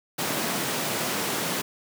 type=high-pass noise; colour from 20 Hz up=pink; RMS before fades=-28 dBFS; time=0.18-1.62 s; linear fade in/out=10 ms; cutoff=150 Hz; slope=24 dB/octave; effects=none